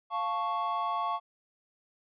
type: chord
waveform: triangle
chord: F augmented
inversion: none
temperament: equal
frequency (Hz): 698.5 / 880 / 1108.7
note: F5 / A5 / C#6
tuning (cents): 0 / 0 / 0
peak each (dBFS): -33 / -33 / -29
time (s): 0.1-1.2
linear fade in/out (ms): 50
effects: resampled to 11025 Hz